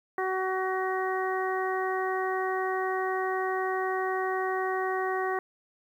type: harmonic tone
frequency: 376 Hz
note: F#4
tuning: 28 cents sharp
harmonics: 1 / 2 / 3 / 4 / 5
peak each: -30 / -32 / -34 / -39 / -35 dBFS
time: 0.18-5.39 s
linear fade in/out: 2 ms
effects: 10-bit